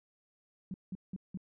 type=tone bursts; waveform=sine; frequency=186.9 Hz; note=F#3; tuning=18 cents sharp; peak=-36 dBFS; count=4; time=0.71-1.374 s; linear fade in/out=2 ms; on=31 ms; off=180 ms; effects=none

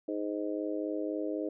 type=harmonic tone; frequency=103.83 Hz; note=G#2; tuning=in tune; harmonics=3 / 4 / 5 / 6; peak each=-34 / -38 / -38 / -40 dBFS; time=0.08-1.49 s; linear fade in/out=5 ms; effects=none

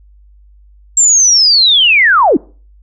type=linear sweep; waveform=sine; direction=down; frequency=7510 to 233.1 Hz; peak=-5 dBFS; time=0.97-2.37 s; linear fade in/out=5 ms; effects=noise-tail reverb RT60 0.4 s tail -24 dB re dry + added 50 Hz sine -40 dBFS peak until 2.82 s

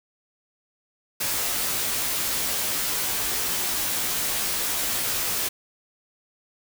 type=noise with comb filter; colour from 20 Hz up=white; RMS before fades=-26 dBFS; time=1.2-5.49 s; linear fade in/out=10 ms; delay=15 ms; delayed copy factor=-0.9; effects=none

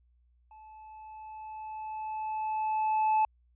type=tone with level ramp; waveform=triangle; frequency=867 Hz; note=A5; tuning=26 cents flat; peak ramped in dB=-48 to -20 dBFS; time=0.51-3.25 s; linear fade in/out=2 ms; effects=added 60 Hz sine -63 dBFS peak until 3.55 s + resampled to 8000 Hz

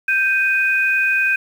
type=tone pair together; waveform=sine; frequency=1568 / 2489 Hz; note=G6 / D#7; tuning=0 / 0 cents; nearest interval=minor sixth; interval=800 cents; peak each=-17 dBFS; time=0.08-1.36 s; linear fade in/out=5 ms; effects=7-bit

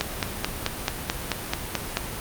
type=click train; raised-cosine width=0.2 ms; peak=-5 dBFS; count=10; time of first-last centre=0.01-1.971 s; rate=4.59 Hz; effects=pink hiss -33 dBFS RMS until 2.2 s + Opus 48 kbps

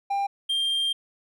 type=tone pair in turn; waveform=triangle; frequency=797 / 3188 Hz; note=G5 / G7; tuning=+28 / +28 cents; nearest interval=2 octaves; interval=2400 cents; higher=second; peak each=-21 dBFS; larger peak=neither; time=0.1-0.27 / 0.49-0.93 s; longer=second; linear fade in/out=10 ms; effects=none

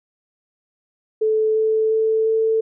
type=tone with pitch steps; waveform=sine; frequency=435.8 / 438.6 / 441.4 / 444.2 Hz; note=A4 / A4 / A4 / A4; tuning=-17 / -6 / +5 / +16 cents; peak=-15 dBFS; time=1.21-2.61 s; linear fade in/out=10 ms; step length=350 ms; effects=none

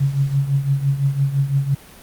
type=tone with tremolo; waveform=sine; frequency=138.59 Hz; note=C#3; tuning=in tune; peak=-12 dBFS; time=0-1.75 s; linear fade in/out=10 ms; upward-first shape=triangle; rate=5.9 Hz; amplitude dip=80%; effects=pink hiss -43 dBFS RMS until 2.02 s + Opus 48 kbps

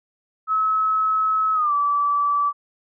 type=tone with pitch glide; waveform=sine; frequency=1290 to 1155.9 Hz; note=E6 to D6; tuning=-38 to -28 cents; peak=-17 dBFS; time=0.47-2.53 s; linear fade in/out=50 ms; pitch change=-190 cents; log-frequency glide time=1.54-1.73 s; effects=none

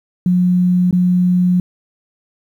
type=tone with dropouts; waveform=sine; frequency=180 Hz; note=F#3; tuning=47 cents flat; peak=-10 dBFS; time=0.26-1.6 s; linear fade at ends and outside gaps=2 ms; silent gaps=0.91-0.927 s; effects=8-bit

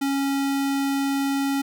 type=tone; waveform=square; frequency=276.1 Hz; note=C#4; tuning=7 cents flat; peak=-22 dBFS; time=0.01-1.62 s; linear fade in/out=10 ms; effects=none

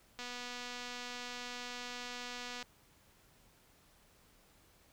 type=click train; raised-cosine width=0.2 ms; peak=-27 dBFS; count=598; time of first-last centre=0.19-2.627 s; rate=245 Hz; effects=pink hiss -66 dBFS RMS until 4.92 s

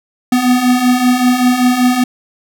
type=beating tone pair; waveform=square; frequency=245.6 / 250.8 Hz; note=B3 / B3; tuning=-9 / +27 cents; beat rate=5.2 Hz; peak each=-16 / -11 dBFS; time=0.32-2.04 s; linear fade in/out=5 ms; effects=none

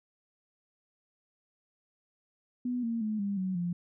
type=tone with pitch steps; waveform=sine; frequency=246.9 / 230.4 / 214.9 / 200.5 / 187.12 / 174.58 Hz; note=B3 / A#3 / A3 / G3 / F#3 / F3; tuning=0 / -20 / -41 / +39 / +20 / 0 cents; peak=-29 dBFS; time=2.65-3.73 s; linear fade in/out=5 ms; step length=180 ms; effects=none

